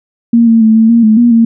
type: tone with pitch steps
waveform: sine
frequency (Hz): 233.1 / 227.3 / 220.2 / 223.4 / 232.7 / 217 / 238.6 / 229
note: A#3 / A#3 / A3 / A3 / A#3 / A3 / A#3 / A#3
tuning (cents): 0 / -43 / +2 / +27 / -3 / -24 / +41 / -31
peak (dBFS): -3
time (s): 0.33-1.45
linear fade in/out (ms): 5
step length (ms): 140
effects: none